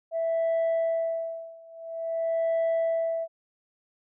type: tone with tremolo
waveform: sine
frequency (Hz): 659.3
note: E5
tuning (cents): 0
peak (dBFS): -20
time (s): 0.11-3.28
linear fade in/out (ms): 50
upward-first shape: sine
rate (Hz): 0.49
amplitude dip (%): 95
effects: tanh soft clip ceiling -21 dBFS